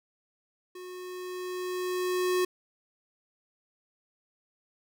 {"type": "tone with level ramp", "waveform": "square", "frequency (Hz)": 364.3, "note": "F#4", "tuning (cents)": -27, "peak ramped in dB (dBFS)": [-42, -24], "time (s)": [0.75, 2.45], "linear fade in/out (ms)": 5, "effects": []}